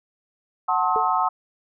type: chord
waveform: sine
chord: F# diminished seventh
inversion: none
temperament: just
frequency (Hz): 740 / 888 / 1065.6 / 1278.7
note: F#5 / A5 / C6 / Eb6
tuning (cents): 0 / +16 / +31 / +47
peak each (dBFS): -24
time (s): 0.68-1.29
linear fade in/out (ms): 10
type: tone with exponential decay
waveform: sine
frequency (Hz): 440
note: A4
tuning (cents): 0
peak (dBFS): -22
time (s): 0.96-1.12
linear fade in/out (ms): 0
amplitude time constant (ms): 33
effects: none

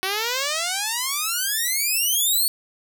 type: exponential sweep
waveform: 5% pulse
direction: up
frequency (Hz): 370 to 4459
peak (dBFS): -11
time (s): 0.03-2.48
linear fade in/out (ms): 0
effects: none

